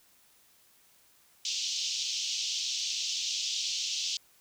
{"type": "band-pass noise", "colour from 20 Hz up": "white", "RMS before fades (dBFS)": -33, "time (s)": [1.45, 4.17], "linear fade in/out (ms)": 2, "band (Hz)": [2800, 6400], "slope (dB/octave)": 48, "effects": ["white hiss -63 dBFS RMS until 4.4 s"]}